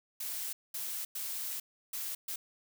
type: noise bursts at uneven times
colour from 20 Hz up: blue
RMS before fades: -38 dBFS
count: 5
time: 0.2-0.53 / 0.74-1.05 / 1.15-1.6 / 1.93-2.15 / 2.28-2.36 s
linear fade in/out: 5 ms
effects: none